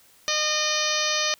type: harmonic tone with a mistuned harmonic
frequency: 610 Hz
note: D#5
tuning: 34 cents flat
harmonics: 1 / 2 / 3 / 4 / 5 / 6 / 7 / 8 / 9 / 10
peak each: -31 / -31 / -31 / -31 / -31 / -31 / -31 / -31 / -31 / -31 dBFS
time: 0.28-1.34 s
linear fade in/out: 0 ms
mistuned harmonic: 9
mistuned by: +42 cents
effects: white hiss -56 dBFS RMS until 1.39 s